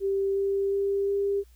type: tone with pitch steps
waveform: sine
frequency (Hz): 392 / 394.5 / 397 / 399.5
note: G4 / G4 / G4 / G4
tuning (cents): 0 / +11 / +22 / +33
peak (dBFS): -23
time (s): 0-1.44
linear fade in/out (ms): 50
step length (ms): 360
effects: added 60 Hz sine -52 dBFS peak until 1.55 s + white hiss -65 dBFS RMS until 1.55 s